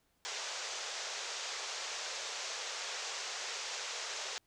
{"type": "band-pass noise", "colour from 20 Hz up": "white", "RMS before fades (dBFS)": -41, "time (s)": [0.25, 4.38], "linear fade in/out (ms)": 0, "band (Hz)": [410, 7000], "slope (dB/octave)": 48, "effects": ["pink hiss -75 dBFS RMS until 4.46 s"]}